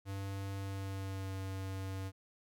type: tone with pitch glide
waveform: square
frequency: 98 to 95.82 Hz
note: G2 to G2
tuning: 0 to -39 cents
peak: -39 dBFS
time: 0.05-2.12 s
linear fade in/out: 50 ms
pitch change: -39 cents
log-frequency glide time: 0.59-1.35 s
effects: none